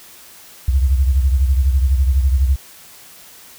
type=beating tone pair; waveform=sine; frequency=65.41 / 77.41 Hz; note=C2 / D#2; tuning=0 / -8 cents; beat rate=12 Hz; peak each=-12 / -20 dBFS; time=0.68-2.56 s; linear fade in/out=5 ms; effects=white hiss -42 dBFS RMS until 3.58 s